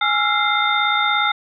sine tone cluster, 832 / 1335 / 1392 / 2089 / 3630 Hz, G#5 / E6 / F6 / C7 / A#7, +3 / +22 / -6 / -3 / -47 cents, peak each -22 dBFS, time 0.01-1.32 s, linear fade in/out 5 ms, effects none

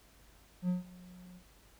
triangle tone with ADSR envelope, 180.3 Hz, F#3, 45 cents flat, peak -25 dBFS, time 0.62-1.43 s, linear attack 69 ms, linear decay 140 ms, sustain -23 dB, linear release 66 ms, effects added 50 Hz sine -63 dBFS peak until 1.79 s + pink hiss -63 dBFS RMS until 1.79 s

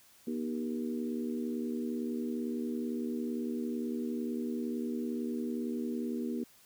harmonic tone with a mistuned harmonic, 77.78 Hz, D#2, in tune, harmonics 3 / 4 / 5 / 6, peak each -34 / -40 / -40 / -46 dBFS, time 0.27-6.44 s, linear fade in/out 5 ms, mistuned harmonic 3, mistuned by +50 cents, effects white hiss -61 dBFS RMS until 6.65 s

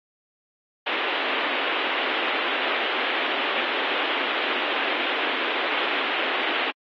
white band-pass noise, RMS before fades -26 dBFS, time 0.86-6.71 s, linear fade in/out 10 ms, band 270 to 3300 Hz, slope 48 dB/octave, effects AAC 32 kbps

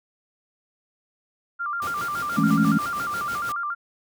sine tone with vibrato, 1283 Hz, E6, 47 cents flat, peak -25 dBFS, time 1.59-3.75 s, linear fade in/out 20 ms, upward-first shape square, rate 7.1 Hz, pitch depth 140 cents each way
pink noise with tremolo, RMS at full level -35 dBFS, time 1.82-3.52 s, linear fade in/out 0 ms, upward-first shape sine, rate 6.1 Hz, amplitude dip 55%
sine chord, A major seventh, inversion second, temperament equal, 164.81 / 207.7 / 220 / 277.2 Hz, E3 / G#3 / A3 / C#4, 0 / 0 / 0 / 0 cents, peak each -22 dBFS, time 2.37-2.78 s, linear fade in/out 10 ms
effects high-pass 100 Hz 12 dB/octave

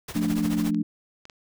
pink noise with tremolo, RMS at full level -33 dBFS, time 0.08-0.71 s, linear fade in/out 5 ms, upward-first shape triangle, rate 14 Hz, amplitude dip 85%
sine chord, D minor, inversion first, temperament equal, 174.61 / 220 / 293.7 Hz, F3 / A3 / D4, 0 / 0 / 0 cents, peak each -28 / -25 / -26 dBFS, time 0.15-0.83 s, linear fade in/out 10 ms
clicks, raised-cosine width 0.2 ms, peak -27 dBFS, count 3, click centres 0.746 / 1.254 / 1.298 s
effects none

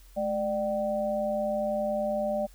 sine tone cluster, 214.1 / 596 / 765 Hz, A3 / D5 / G5, -47 / +25 / -42 cents, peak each -34 / -27 / -35 dBFS, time 0.16-2.47 s, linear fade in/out 20 ms, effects added 44 Hz sine -50 dBFS peak until 2.54 s + white hiss -60 dBFS RMS until 2.54 s

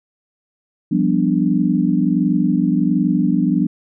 sine chord, G dominant seventh, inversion third, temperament equal, 174.61 / 196 / 246.9 / 293.7 Hz, F3 / G3 / B3 / D4, 0 / 0 / 0 / 0 cents, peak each -19 dBFS, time 0.91-3.67 s, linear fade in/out 10 ms, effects none

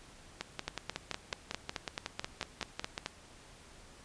two click trains, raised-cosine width 0.2 ms, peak -17 / -18 dBFS, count 12 / 15, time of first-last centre 0.68-3.061 / 0.41-2.979 s, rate 4.62 / 5.45 Hz, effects pink hiss -56 dBFS RMS until 4.04 s + resampled to 22050 Hz

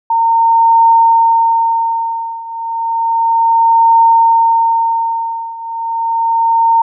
sine tone with tremolo, 915 Hz, A#5, 32 cents flat, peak -4 dBFS, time 0.1-6.82 s, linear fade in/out 5 ms, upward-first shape triangle, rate 0.32 Hz, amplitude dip 90%, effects none

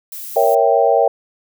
violet noise, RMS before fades -30 dBFS, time 0.12-0.55 s, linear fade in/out 2 ms
sine chord, A# diminished seventh, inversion none, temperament equal, 466.2 / 554.4 / 659.3 / 784 Hz, A#4 / C#5 / E5 / G5, 0 / 0 / 0 / 0 cents, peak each -16 dBFS, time 0.36-1.08 s, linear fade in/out 5 ms
effects none

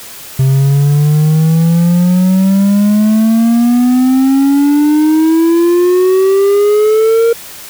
triangle exponential sweep, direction up, 131.5 to 466.4 Hz, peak -4 dBFS, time 0.39-7.33 s, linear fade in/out 5 ms, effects white hiss -30 dBFS RMS until 7.69 s

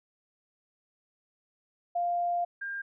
sine tone pair in turn, 698.5 / 1602 Hz, F5 / G6, 0 / +37 cents, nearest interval octave + major second, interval 1437 cents, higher second, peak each -26 / -33 dBFS, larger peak first, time 1.95-2.45 / 2.61-2.82 s, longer first, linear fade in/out 10 ms, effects none

